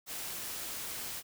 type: noise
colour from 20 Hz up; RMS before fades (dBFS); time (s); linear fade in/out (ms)
white; -40; 0.06-1.23; 50
effects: none